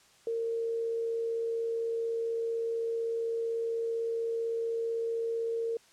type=tone with amplitude modulation; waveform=sine; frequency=458.9 Hz; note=A#4; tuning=27 cents flat; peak=-28 dBFS; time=0.27-5.77 s; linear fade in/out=2 ms; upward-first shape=sine; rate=75.8 Hz; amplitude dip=25%; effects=white hiss -61 dBFS RMS until 5.92 s + low-pass 8000 Hz 12 dB/octave